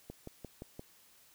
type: click train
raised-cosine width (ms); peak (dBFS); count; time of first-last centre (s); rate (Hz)
2; -30; 5; 0.1-0.794; 5.76
effects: white hiss -63 dBFS RMS until 1.34 s